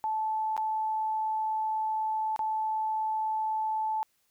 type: tone with dropouts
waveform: sine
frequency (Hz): 872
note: A5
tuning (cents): -16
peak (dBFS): -27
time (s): 0.04-4.03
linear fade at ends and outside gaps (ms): 0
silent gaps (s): 0.566-0.577 / 2.362-2.392
effects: white hiss -72 dBFS RMS until 4.3 s